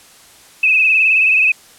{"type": "tone with vibrato", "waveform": "sine", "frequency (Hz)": 2570, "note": "E7", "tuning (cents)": -45, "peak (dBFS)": -9, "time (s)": [0.63, 1.52], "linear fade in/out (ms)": 5, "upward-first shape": "triangle", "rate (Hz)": 19, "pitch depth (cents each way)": 72, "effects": ["white hiss -44 dBFS RMS until 1.78 s", "low-pass 11000 Hz 12 dB/octave"]}